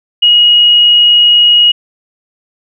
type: tone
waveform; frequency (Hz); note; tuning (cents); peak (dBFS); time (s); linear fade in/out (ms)
sine; 2892; F#7; -40; -3; 0.22-1.72; 10
effects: none